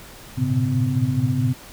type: tone cluster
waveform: sine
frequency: 104 / 117.6 / 122.2 / 137.1 / 254.6 Hz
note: G#2 / A#2 / B2 / C#3 / C4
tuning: +3 / +16 / -18 / -19 / -47 cents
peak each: -27 / -25 / -25 / -22 / -24 dBFS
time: 0.37-1.54 s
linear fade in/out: 20 ms
effects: pink hiss -42 dBFS RMS until 1.72 s

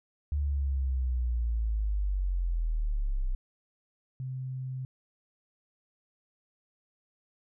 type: linear sweep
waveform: sine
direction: down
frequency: 73.42 to 30.87 Hz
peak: -26 dBFS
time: 0.32-3.35 s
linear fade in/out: 0 ms
type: tone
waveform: sine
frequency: 130 Hz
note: C3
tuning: 11 cents flat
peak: -33 dBFS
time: 4.2-4.85 s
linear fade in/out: 0 ms
effects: none

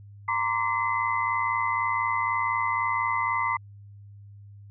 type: tone cluster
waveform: sine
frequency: 928 / 1032 / 1154 / 2039 Hz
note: A#5 / C6 / D6 / C7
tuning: -8 / -24 / -31 / -45 cents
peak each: -29 dBFS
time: 0.28-3.57 s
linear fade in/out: 5 ms
effects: added 101 Hz sine -44 dBFS peak until 4.7 s

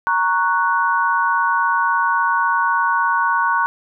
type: chord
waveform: sine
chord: F# major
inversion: first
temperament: equal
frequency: 932.3 / 1108.7 / 1480 Hz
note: A#5 / C#6 / F#6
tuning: 0 / 0 / 0 cents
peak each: -19 dBFS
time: 0.07-3.66 s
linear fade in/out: 0 ms
effects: none

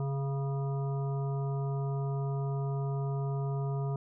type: harmonic tone with a mistuned harmonic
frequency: 138.1 Hz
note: C#3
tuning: 6 cents flat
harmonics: 1 / 3 / 5 / 7 / 9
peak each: -30 / -40 / -44 / -47 / -49 dBFS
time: 0-3.96 s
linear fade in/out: 2 ms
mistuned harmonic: 9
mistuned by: -24 cents
effects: none

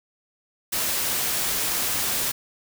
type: noise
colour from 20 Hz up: white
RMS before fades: -25 dBFS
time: 0.72-2.32 s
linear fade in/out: 10 ms
effects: none

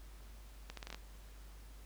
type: accelerating click train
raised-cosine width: 0.2 ms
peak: -27 dBFS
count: 7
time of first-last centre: 0.7-0.946 s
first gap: 73 ms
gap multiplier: 0.76
effects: added 50 Hz sine -51 dBFS peak until 1.85 s + pink hiss -62 dBFS RMS until 1.85 s

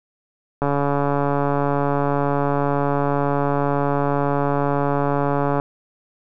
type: click train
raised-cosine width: 1 ms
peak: -7 dBFS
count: 708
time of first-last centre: 0.62-5.599 s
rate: 142 Hz
effects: none

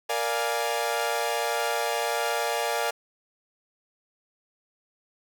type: chord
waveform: sawtooth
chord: Bb dominant seventh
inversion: none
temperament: equal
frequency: 466.2 / 587.3 / 698.5 / 830.6 Hz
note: Bb4 / D5 / F5 / Ab5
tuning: 0 / 0 / 0 / 0 cents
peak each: -27 dBFS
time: 0.09-2.91 s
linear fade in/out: 10 ms
effects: none

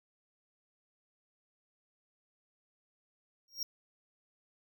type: tone with exponential growth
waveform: square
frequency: 5590 Hz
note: F8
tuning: 1 cent sharp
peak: -31 dBFS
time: 3.48-3.63 s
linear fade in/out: 2 ms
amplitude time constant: 31 ms
effects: none

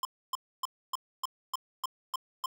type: tone bursts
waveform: square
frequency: 1046.5 Hz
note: C6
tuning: in tune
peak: -30 dBFS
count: 9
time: 0.03-2.459 s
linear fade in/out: 2 ms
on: 21 ms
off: 280 ms
effects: none

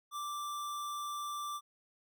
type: tone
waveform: square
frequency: 1174.7 Hz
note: D6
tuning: in tune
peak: -38 dBFS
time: 0.11-1.61 s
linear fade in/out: 50 ms
effects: none

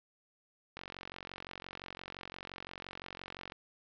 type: click train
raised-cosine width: 0.3 ms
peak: -27 dBFS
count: 127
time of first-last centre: 0.77-3.521 s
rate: 45.8 Hz
effects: resampled to 16000 Hz + 11-bit

